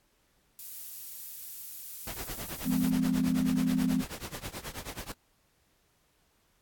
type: noise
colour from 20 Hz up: violet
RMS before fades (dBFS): -41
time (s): 0.59-2.9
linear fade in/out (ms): 0
type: noise with tremolo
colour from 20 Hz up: pink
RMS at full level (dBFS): -37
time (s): 2.07-5.12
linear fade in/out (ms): 2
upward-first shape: triangle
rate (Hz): 9.3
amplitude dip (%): 95
type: chord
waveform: sine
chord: F minor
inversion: none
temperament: equal with one note detuned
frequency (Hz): 174.61 / 207.7 / 255.9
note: F3 / Ab3 / C4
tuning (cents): 0 / 0 / -38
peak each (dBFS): -31 / -31 / -27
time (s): 2.64-4.04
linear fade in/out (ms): 50
effects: pink hiss -70 dBFS RMS until 6.61 s + AAC 64 kbps